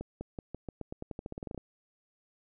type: accelerating click train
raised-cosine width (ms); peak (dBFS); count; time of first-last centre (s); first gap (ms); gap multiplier
2; -25; 18; 0.01-1.577; 200; 0.89
effects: none